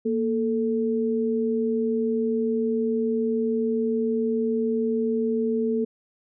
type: tone pair together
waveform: sine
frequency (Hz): 233.1 / 440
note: A#3 / A4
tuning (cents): 0 / 0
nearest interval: major seventh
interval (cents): 1100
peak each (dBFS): -24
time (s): 0.05-5.85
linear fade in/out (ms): 10
effects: none